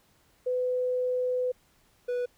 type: tone pair in turn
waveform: sine / triangle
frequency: 502 / 491.4 Hz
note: B4 / B4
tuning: +28 / -9 cents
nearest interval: unison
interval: 37 cents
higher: first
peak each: -25 dBFS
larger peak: neither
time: 0.46-1.52 / 2.08-2.26 s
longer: first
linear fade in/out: 10 ms
effects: pink hiss -65 dBFS RMS until 2.37 s

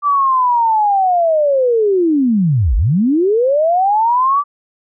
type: linear two-way sweep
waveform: sine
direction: down then up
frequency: 1174.7 to 44.38 to 1174.7 Hz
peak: -10 dBFS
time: 0.02-4.44 s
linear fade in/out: 50 ms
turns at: 2.76 s
effects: none

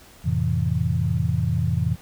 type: chord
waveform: sine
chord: F major seventh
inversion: none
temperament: equal with one note detuned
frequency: 87.31 / 110 / 130.81 / 164.05 Hz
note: F2 / A2 / C3 / E3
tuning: 0 / 0 / 0 / -8 cents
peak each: -25 dBFS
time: 0.24-1.96 s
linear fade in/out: 20 ms
effects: pink hiss -49 dBFS RMS until 2.01 s

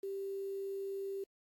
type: tone with quantisation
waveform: sine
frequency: 392 Hz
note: G4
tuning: in tune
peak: -37 dBFS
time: 0.03-1.24 s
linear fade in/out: 5 ms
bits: 10
effects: AAC 64 kbps

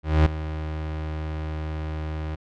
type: tone with ADSR envelope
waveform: 35% pulse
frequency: 77.78 Hz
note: D#2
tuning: in tune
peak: -11 dBFS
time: 0.03-2.36 s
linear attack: 230 ms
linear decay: 5 ms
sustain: -15 dB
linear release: 17 ms
effects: low-pass 3000 Hz 12 dB/octave

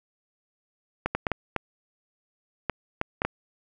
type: clicks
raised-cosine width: 0.5 ms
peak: -10 dBFS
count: 9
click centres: 1.06 / 1.15 / 1.268 / 1.317 / 1.563 / 2.697 / 3.014 / 3.219 / 3.25 s
effects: none

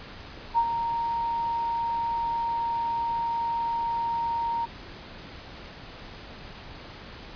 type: tone with ADSR envelope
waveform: sine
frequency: 929 Hz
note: A#5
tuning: 6 cents flat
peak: -17 dBFS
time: 0.54-4.66 s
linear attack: 38 ms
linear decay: 64 ms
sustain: -8 dB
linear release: 18 ms
effects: pink hiss -43 dBFS RMS until 7.35 s + resampled to 11025 Hz

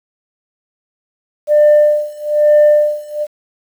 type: tone with tremolo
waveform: sine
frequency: 597 Hz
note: D5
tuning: 28 cents sharp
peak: -3 dBFS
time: 1.47-3.27 s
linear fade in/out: 50 ms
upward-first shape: sine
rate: 1.1 Hz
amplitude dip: 95%
effects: tanh soft clip ceiling -3 dBFS + 7-bit

